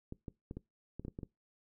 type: clicks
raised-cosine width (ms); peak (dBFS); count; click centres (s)
3; -29; 9; 0.124 / 0.282 / 0.511 / 0.57 / 0.996 / 1.05 / 1.082 / 1.189 / 1.232
effects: noise-tail reverb RT60 0.2 s tail -22 dB re dry